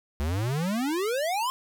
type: exponential sweep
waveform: square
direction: up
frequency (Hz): 69.3 to 1070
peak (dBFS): -26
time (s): 0.2-1.5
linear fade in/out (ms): 0
effects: none

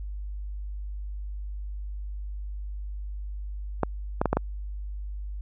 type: clicks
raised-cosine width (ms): 1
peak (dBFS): -8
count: 5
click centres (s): 3.833 / 4.215 / 4.257 / 4.33 / 4.37
effects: added 50 Hz sine -32 dBFS peak until 5.41 s

